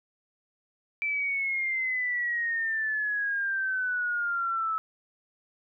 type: exponential sweep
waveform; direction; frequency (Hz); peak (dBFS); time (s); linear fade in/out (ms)
sine; down; 2334 to 1300; -26; 1.02-4.78; 0
effects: none